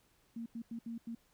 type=tone bursts at uneven times; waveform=sine; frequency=230.9 Hz; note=A#3; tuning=16 cents flat; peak=-39 dBFS; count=5; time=0.36-0.46 / 0.55-0.62 / 0.71-0.79 / 0.86-0.98 / 1.07-1.15 s; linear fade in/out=5 ms; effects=pink hiss -71 dBFS RMS until 1.33 s